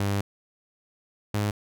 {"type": "tone pair in turn", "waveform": "sawtooth", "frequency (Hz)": [100.1, 104.01], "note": ["G2", "G#2"], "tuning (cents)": [37, 3], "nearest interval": "minor second", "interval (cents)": 66, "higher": "second", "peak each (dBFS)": -20, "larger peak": "neither", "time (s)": [[0, 0.21], [1.34, 1.51]], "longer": "first", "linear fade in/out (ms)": 5, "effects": []}